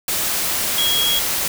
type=tone in noise; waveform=sine; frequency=3300 Hz; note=G#7; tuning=12 cents flat; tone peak=-17 dBFS; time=0.78-1.19 s; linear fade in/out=2 ms; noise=white; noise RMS=-21 dBFS; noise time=0.08-1.48 s; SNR=+1 dB; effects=none